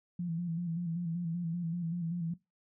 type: tone with vibrato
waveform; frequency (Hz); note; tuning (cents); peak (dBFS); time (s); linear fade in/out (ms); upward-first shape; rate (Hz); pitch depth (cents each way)
sine; 170; F3; -46; -32; 0.19-2.34; 5; square; 5.2; 55
effects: noise-tail reverb RT60 0.2 s tail -19 dB re dry